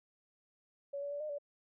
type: tone with pitch steps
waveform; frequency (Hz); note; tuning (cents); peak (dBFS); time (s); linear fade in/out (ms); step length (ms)
sine; 563 / 571 / 577 / 609 / 576; C#5 / D5 / D5 / D#5 / D5; +27 / -49 / -31 / -37 / -34; -37; 0.93-1.385; 10; 91
effects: none